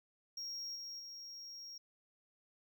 triangle tone with level steps, 5588 Hz, F8, in tune, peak -40 / -43 / -46 dBFS, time 0.37-1.78 s, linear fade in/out 5 ms, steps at 0.75 / 0.99 s, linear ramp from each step 10 ms, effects none

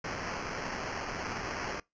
blue noise with sample-and-hold, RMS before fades -37 dBFS, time 0.04-1.8 s, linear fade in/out 5 ms, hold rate 3675 Hz, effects noise-tail reverb RT60 0.2 s tail -24 dB re dry + resampled to 16000 Hz

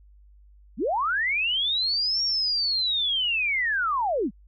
sine linear two-way sweep, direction up then down, 164.5 to 5600 to 164.5 Hz, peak -22 dBFS, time 0.77-4.31 s, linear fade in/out 50 ms, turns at 2.23 s, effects added 50 Hz sine -50 dBFS peak until 4.47 s

